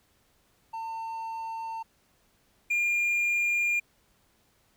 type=tone pair in turn; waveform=triangle; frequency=902 / 2408 Hz; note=A5 / D7; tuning=+43 / +43 cents; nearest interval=octave + perfect fourth; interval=1700 cents; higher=second; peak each=-31 / -22 dBFS; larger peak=second; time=0.73-1.83 / 2.7-3.8 s; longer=neither; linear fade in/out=10 ms; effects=pink hiss -67 dBFS RMS until 4.76 s